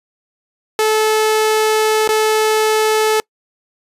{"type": "tone with dropouts", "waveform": "sawtooth", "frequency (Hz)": 434, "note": "A4", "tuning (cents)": -24, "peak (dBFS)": -8, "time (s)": [0.79, 3.2], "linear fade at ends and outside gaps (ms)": 1, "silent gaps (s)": [2.076, 2.09], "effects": ["noise-tail reverb RT60 0.1 s tail -26 dB re dry", "resampled to 32000 Hz"]}